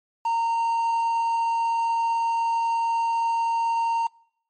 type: tone with quantisation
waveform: triangle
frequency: 921 Hz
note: A#5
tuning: 21 cents flat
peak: -19 dBFS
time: 0.25-4.07 s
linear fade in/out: 5 ms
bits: 7
effects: noise-tail reverb RT60 0.7 s tail -26 dB re dry + MP3 32 kbps